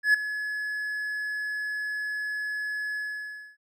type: tone with ADSR envelope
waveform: triangle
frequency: 1700 Hz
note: G#6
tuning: 40 cents sharp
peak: -13 dBFS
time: 0.03-3.57 s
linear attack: 110 ms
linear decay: 7 ms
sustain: -14 dB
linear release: 610 ms
effects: none